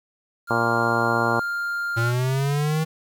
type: tone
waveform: triangle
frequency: 1400 Hz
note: F6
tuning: 4 cents sharp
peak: -22 dBFS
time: 0.47-2.13 s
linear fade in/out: 50 ms
type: harmonic tone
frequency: 116.54 Hz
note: A#2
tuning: in tune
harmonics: 1 / 2 / 3 / 4 / 5 / 6 / 7 / 8 / 9 / 10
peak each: -29 / -29 / -29 / -29 / -29 / -29 / -29 / -29 / -29 / -29 dBFS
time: 0.5-1.4 s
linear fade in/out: 5 ms
type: linear sweep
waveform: square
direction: up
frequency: 113.8 to 160.1 Hz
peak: -21 dBFS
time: 1.96-2.85 s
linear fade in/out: 20 ms
effects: 8-bit